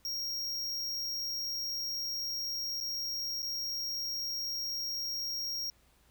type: tone with dropouts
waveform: square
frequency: 5588 Hz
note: F8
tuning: in tune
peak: -34 dBFS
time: 0.05-5.7 s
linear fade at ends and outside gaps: 1 ms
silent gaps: 2.803-2.81 / 3.421-3.428 s
effects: added 60 Hz sine -67 dBFS peak until 6.1 s + pink hiss -67 dBFS RMS until 6.1 s